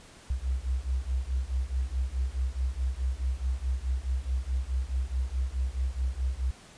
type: beating tone pair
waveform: sine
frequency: 62.1 / 66.8 Hz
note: B1 / C2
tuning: +10 / +36 cents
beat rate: 4.7 Hz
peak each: -30 dBFS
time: 0.3-6.51 s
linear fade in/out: 5 ms
effects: pink hiss -52 dBFS RMS until 6.77 s + resampled to 22050 Hz